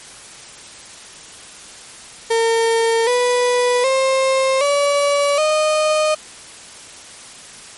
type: tone with pitch steps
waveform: 35% pulse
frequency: 456.3 / 491.9 / 530.2 / 571.6 / 616.2 Hz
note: A#4 / B4 / C5 / D5 / D#5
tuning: -37 / -7 / +23 / -47 / -17 cents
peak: -12 dBFS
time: 2.3-6.15 s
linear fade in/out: 10 ms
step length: 770 ms
effects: white hiss -38 dBFS RMS until 7.77 s + MP3 48 kbps